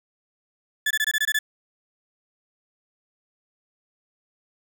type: tone bursts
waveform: 35% pulse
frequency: 1729 Hz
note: A6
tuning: 31 cents flat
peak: -18 dBFS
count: 8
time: 0.86-1.39 s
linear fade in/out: 5 ms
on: 47 ms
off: 22 ms
effects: none